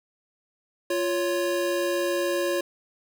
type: tone pair together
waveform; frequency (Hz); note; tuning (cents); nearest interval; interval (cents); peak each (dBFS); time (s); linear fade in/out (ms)
square; 349.2 / 556.7; F4 / C#5; 0 / +7; minor sixth; 807; -27; 0.9-2.61; 5
effects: none